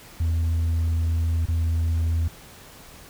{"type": "tone with dropouts", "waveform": "sine", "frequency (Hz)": 82.41, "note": "E2", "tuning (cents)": 0, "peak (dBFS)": -17, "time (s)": [0.2, 2.28], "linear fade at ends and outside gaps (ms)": 5, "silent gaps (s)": [1.456, 1.484], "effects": ["tanh soft clip ceiling -19 dBFS", "pink hiss -46 dBFS RMS until 3.09 s"]}